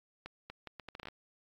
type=accelerating click train; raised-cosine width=0.3 ms; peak=-28 dBFS; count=11; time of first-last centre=0.26-1.085 s; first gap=240 ms; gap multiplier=0.72; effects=AAC 64 kbps